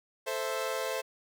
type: chord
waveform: sawtooth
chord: A minor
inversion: none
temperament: equal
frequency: 440 / 523.3 / 659.3 Hz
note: A4 / C5 / E5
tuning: 0 / 0 / 0 cents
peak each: -33 / -30 / -33 dBFS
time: 0.26-1.02 s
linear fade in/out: 20 ms
effects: none